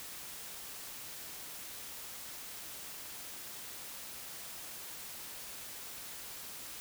silence, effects white hiss -46 dBFS RMS until 6.8 s

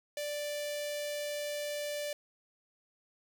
sawtooth tone with notch filter, 587.3 Hz, D5, in tune, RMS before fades -37 dBFS, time 0.17-2.13 s, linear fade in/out 2 ms, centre 1200 Hz, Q 1.1, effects none

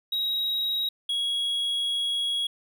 triangle tone pair in turn, 3818 / 3322 Hz, A#7 / G#7, +41 / 0 cents, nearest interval major second, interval 241 cents, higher first, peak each -23 / -23 dBFS, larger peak neither, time 0.12-0.89 / 1.09-2.47 s, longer second, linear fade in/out 5 ms, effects none

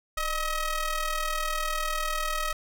sawtooth ring-modulated tone, 630 Hz, D#5, 21 cents sharp, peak -20 dBFS, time 0.17-2.53 s, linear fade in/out 5 ms, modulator 650 Hz, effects none

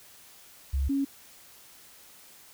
sine tone pair in turn, 68.3 / 276.1 Hz, C#2 / C#4, -25 / -7 cents, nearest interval 2 octaves, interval 2418 cents, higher second, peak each -24 dBFS, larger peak neither, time 0.73-0.89 / 0.89-1.05 s, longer neither, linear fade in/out 10 ms, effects white hiss -53 dBFS RMS until 2.53 s

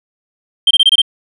sine tone bursts, 3160 Hz, G7, 13 cents sharp, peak -3 dBFS, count 6, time 0.67-1.018 s, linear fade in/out 5 ms, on 38 ms, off 24 ms, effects tanh soft clip ceiling -3 dBFS

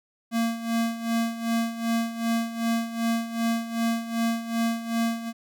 square tone with tremolo, 229.8 Hz, A#3, 25 cents flat, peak -22 dBFS, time 0.31-5.33 s, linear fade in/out 50 ms, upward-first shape sine, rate 2.6 Hz, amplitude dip 75%, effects none

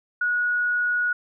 sine tone, 1457 Hz, F#6, 27 cents flat, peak -20 dBFS, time 0.21-1.13 s, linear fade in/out 5 ms, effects none

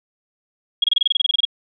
sine tone bursts, 3300 Hz, G#7, 12 cents flat, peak -12 dBFS, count 14, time 0.82-1.452 s, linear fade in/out 5 ms, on 21 ms, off 26 ms, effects none

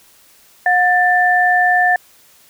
sine tone pair together, 722 / 1771.6 Hz, F#5 / A6, -43 / +11 cents, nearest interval octave + major third, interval 1554 cents, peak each -13 dBFS, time 0.66-1.96 s, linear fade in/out 2 ms, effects white hiss -49 dBFS RMS until 2.49 s

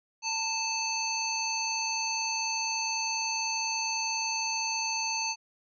harmonic tone with a mistuned harmonic, 893 Hz, A5, 25 cents sharp, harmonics 1 / 3 / 5 / 7, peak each -34 / -34 / -34 / -34 dBFS, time 0.22-5.36 s, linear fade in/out 50 ms, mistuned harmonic 3, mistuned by -38 cents, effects none

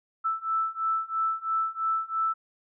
sine beating tone pair, 1318.5 / 1321.5 Hz, E6 / E6, 0 / +4 cents, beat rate 3 Hz, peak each -29 / -28 dBFS, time 0.24-2.34 s, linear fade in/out 20 ms, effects none

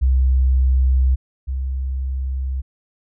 sine tone pair in turn, 64.8 / 65.78 Hz, C2 / C2, -16 / +10 cents, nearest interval unison, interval 26 cents, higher second, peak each -12 / -20 dBFS, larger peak first, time 0.01-1.16 / 1.47-2.62 s, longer neither, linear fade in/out 20 ms, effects none

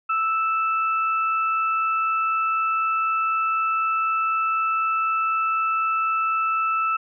sine tone pair together, 1318 / 2636 Hz, E6 / E7, -1 / -1 cents, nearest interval octave, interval 1200 cents, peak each -20 / -29 dBFS, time 0.09-6.97 s, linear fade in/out 10 ms, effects none

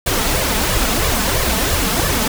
pink noise with flanger, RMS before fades -17 dBFS, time 0.06-2.28 s, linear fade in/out 5 ms, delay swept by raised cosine 1.7 to 4.7 ms, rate 3 Hz, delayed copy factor +0.7, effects none

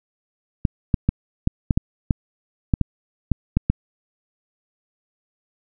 clicks, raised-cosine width 5 ms, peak -4 dBFS, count 12, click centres 0.652 / 0.942 / 1.09 / 1.474 / 1.708 / 1.775 / 2.108 / 2.738 / 2.813 / 3.317 / 3.57 / 3.7 s, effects none

